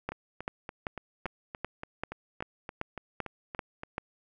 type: two click trains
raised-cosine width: 0.5 ms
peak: -23 / -17 dBFS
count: 14 / 11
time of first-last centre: 0.12-3.834 / 0.09-3.981 s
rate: 3.5 / 2.57 Hz
effects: none